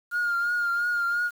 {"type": "tone with vibrato", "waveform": "sine", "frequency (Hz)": 1415, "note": "F6", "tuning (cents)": 22, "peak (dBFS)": -21, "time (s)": [0.11, 1.31], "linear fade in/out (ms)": 50, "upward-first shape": "triangle", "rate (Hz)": 2.9, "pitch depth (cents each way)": 41, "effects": ["tanh soft clip ceiling -21 dBFS", "8-bit"]}